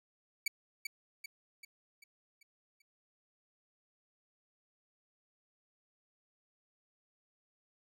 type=tone with echo; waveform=sawtooth; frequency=2285 Hz; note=D7; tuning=48 cents flat; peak=-27 dBFS; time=0.46-0.48 s; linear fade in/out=5 ms; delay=390 ms; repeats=6; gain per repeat=-6 dB; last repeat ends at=2.82 s; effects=none